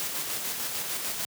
white noise with tremolo, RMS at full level -31 dBFS, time 0-1.25 s, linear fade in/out 0 ms, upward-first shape square, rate 6.7 Hz, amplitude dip 30%, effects high-pass 100 Hz 12 dB/octave

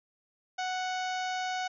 harmonic tone, 740 Hz, F#5, in tune, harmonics 1 / 2 / 3 / 4 / 5 / 6 / 7 / 8 / 9, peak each -32 / -38 / -42 / -44 / -46 / -48 / -49 / -50 / -51 dBFS, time 0.58-1.68 s, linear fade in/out 10 ms, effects none

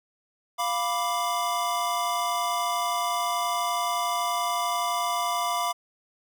square chord, B diminished, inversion second, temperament equal, 698.5 / 987.8 / 1174.7 Hz, F5 / B5 / D6, 0 / 0 / 0 cents, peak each -30 dBFS, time 0.58-5.73 s, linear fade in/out 20 ms, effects none

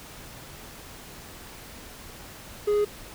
triangle tone, 415.3 Hz, G#4, in tune, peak -18 dBFS, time 2.67-2.85 s, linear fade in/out 10 ms, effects pink hiss -44 dBFS RMS until 3.14 s

